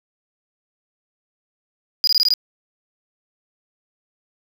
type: tone bursts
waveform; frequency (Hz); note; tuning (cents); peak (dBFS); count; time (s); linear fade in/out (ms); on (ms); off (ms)
triangle; 4908; D#8; -25; -12; 6; 2.04-2.338; 0; 33; 20
effects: none